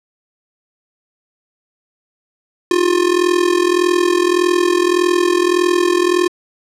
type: tone with amplitude modulation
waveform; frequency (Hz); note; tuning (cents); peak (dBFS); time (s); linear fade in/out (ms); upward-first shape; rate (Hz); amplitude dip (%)
square; 354.7; F4; +27; -9; 2.71-6.28; 2; sine; 41.7; 80
effects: low-pass 9000 Hz 12 dB/octave